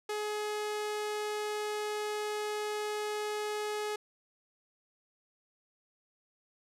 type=tone; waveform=sawtooth; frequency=421.5 Hz; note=G#4; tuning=26 cents sharp; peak=-29 dBFS; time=0.09-3.96 s; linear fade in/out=5 ms; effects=low-pass 11000 Hz 12 dB/octave